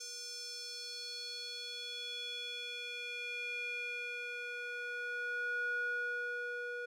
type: tone with band-pass filter sweep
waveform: square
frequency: 483.8 Hz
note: B4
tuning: 36 cents flat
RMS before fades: -41 dBFS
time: 0-6.86 s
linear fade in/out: 10 ms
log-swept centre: 5900 to 1100 Hz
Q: 4.3
effects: none